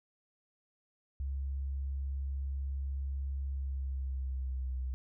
sine tone with pitch glide, 68.2 to 64 Hz, C#2 to C2, -28 to -38 cents, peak -33 dBFS, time 1.2-4.94 s, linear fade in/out 0 ms, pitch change -110 cents, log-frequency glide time 3.47-4.8 s, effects none

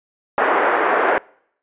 pink band-pass noise, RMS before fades -17 dBFS, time 0.38-1.18 s, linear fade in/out 0 ms, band 400 to 1800 Hz, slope 24 dB/octave, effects noise-tail reverb RT60 0.7 s tail -26 dB re dry + resampled to 8000 Hz

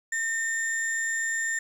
sine tone pair together, 1816 / 7264 Hz, A#6 / A#8, -46 / -46 cents, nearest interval 2 octaves, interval 2400 cents, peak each -25 / -30 dBFS, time 0.12-1.59 s, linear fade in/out 5 ms, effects tanh soft clip ceiling -22 dBFS + 9-bit

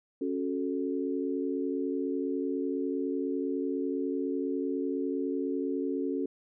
sine chord, F# minor, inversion second, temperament equal with one note detuned, 275.9 / 370 / 440 Hz, C#4 / F#4 / A4, -8 / 0 / 0 cents, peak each -31 / -34 / -35 dBFS, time 0.21-6.26 s, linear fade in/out 5 ms, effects none

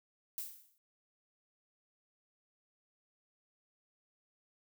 violet noise with exponential decay, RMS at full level -38 dBFS, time 0.38-0.78 s, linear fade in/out 0 ms, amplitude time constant 85 ms, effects none

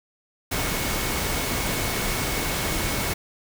sine tone in noise, 2202 Hz, C#7, 12 cents flat, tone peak -36 dBFS, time 0.51-3.14 s, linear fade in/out 10 ms, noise pink, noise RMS -26 dBFS, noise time 0.51-3.14 s, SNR -13 dB, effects none

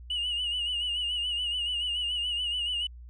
sine tone with vibrato, 2900 Hz, F#7, 35 cents flat, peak -26 dBFS, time 0.1-2.87 s, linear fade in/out 5 ms, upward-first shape sine, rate 7 Hz, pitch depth 59 cents each way, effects tanh soft clip ceiling -25 dBFS + added 60 Hz sine -43 dBFS peak until 3.09 s

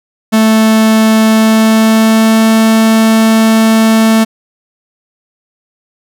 45% pulse tone with pitch glide, 220 to 222.2 Hz, A3 to A3, 0 to +17 cents, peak -5 dBFS, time 0.32-4.25 s, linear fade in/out 20 ms, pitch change +17 cents, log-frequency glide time 1.26-2.47 s, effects none

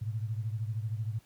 sine beating tone pair, 107.2 / 120.2 Hz, A2 / B2, -45 / -46 cents, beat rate 13 Hz, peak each -32 / -37 dBFS, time 0.01-1.19 s, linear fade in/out 10 ms, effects pink hiss -64 dBFS RMS until 1.25 s + high-pass 60 Hz 12 dB/octave

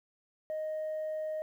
sine tone, 622.3 Hz, D#5, in tune, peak -31 dBFS, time 0.5-1.42 s, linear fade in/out 0 ms, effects tanh soft clip ceiling -31 dBFS + 11-bit

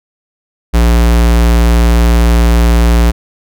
square tone, 58.27 Hz, A#1, in tune, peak -6 dBFS, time 0.73-3.12 s, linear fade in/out 20 ms, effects none

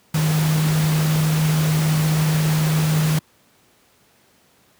sine tone in noise, 155.56 Hz, D#3, in tune, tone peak -15 dBFS, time 0.14-3.19 s, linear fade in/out 5 ms, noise pink, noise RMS -26 dBFS, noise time 0.14-3.19 s, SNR +8 dB, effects pink hiss -57 dBFS RMS until 4.79 s + high-pass 100 Hz 12 dB/octave

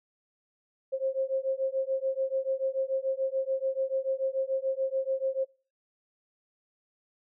sine beating tone pair, 529 / 535.9 Hz, C5 / C5, +19 / +41 cents, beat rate 6.9 Hz, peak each -30 dBFS, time 0.92-5.45 s, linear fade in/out 20 ms, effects noise-tail reverb RT60 0.4 s tail -26 dB re dry

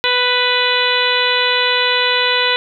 harmonic tone, 495.4 Hz, B4, 5 cents sharp, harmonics 1 / 2 / 3 / 4 / 5 / 6 / 7 / 8, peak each -21 / -21 / -21 / -21 / -21 / -21 / -21 / -21 dBFS, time 0.04-2.56 s, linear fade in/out 0 ms, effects none

